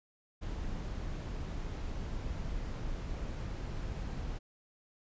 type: noise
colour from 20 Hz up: brown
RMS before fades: -38 dBFS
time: 0.41-4.39 s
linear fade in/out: 20 ms
effects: resampled to 16000 Hz